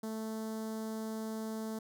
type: tone with notch filter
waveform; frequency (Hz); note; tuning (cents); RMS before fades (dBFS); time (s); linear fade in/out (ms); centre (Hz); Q
sawtooth; 220; A3; 0; -39; 0.03-1.79; 5; 2500; 0.56
effects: none